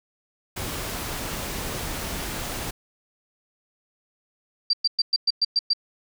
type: noise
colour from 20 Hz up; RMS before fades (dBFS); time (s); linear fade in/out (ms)
pink; -31; 0.56-2.71; 10
type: tone bursts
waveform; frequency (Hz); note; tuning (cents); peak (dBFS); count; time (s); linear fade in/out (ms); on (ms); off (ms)
sine; 4698; D8; 0; -17; 8; 4.7-5.734; 5; 33; 110
effects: none